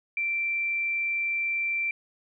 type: tone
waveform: sine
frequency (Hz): 2349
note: D7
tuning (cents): 0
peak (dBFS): -25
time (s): 0.17-1.91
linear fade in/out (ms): 2
effects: none